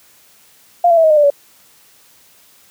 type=tone with pitch steps; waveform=sine; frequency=698.5 / 675.1 / 652.5 / 630.6 / 609.5 / 589.1 / 569.3 Hz; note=F5 / E5 / E5 / D#5 / D#5 / D5 / C#5; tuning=0 / +41 / -18 / +23 / -36 / +5 / +46 cents; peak=-7 dBFS; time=0.84-1.302 s; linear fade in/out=5 ms; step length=66 ms; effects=white hiss -49 dBFS RMS until 2.7 s + high-pass 60 Hz 12 dB/octave